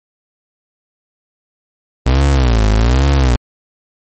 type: tone with vibrato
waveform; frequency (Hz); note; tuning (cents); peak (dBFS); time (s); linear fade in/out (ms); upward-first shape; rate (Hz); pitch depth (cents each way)
35% pulse; 60.7; B1; -29; -7; 2.06-3.36; 5; sine; 1.2; 250
effects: MP3 32 kbps